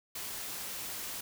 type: noise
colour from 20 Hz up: white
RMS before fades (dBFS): -40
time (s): 0.15-1.21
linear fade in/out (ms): 5
effects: none